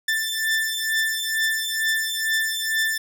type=beating tone pair; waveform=sawtooth; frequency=1771 / 1773.2 Hz; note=A6 / A6; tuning=+11 / +13 cents; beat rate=2.2 Hz; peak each=-21 dBFS; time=0.08-2.98 s; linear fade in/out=5 ms; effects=none